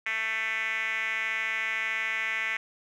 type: tone with band-pass filter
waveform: 5% pulse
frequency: 221.6 Hz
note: A3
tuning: 13 cents sharp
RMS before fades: -30 dBFS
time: 0.06-2.57 s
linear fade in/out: 5 ms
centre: 2100 Hz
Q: 4.7
effects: none